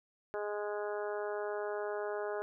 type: harmonic tone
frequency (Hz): 207.7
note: G#3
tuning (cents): 0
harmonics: 2 / 3 / 4 / 5 / 6 / 7 / 8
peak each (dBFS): -37 / -40 / -44 / -48 / -49 / -47 / -51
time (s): 0.34-2.42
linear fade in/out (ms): 0
effects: none